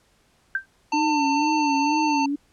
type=tone with exponential decay; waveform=sine; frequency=1568 Hz; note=G6; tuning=in tune; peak=-17 dBFS; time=0.55-0.66 s; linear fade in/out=2 ms; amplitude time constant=22 ms
type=harmonic tone; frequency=897 Hz; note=A5; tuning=33 cents sharp; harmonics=1 / 3 / 5 / 7; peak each=-21 / -29 / -35 / -39 dBFS; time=0.92-2.26 s; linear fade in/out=5 ms
type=tone with vibrato; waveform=sine; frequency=293.7 Hz; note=D4; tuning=in tune; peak=-22 dBFS; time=0.93-2.36 s; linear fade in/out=10 ms; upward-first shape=sine; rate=2.1 Hz; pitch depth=100 cents each way
effects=pink hiss -62 dBFS RMS until 2.52 s + low-pass 10000 Hz 12 dB/octave